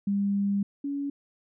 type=tone pair in turn; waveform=sine; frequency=200.2 / 282.1 Hz; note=G3 / C#4; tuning=+37 / +30 cents; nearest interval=tritone; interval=593 cents; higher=second; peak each=-23 / -28 dBFS; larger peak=first; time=0.07-0.63 / 0.84-1.1 s; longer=first; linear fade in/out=5 ms; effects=none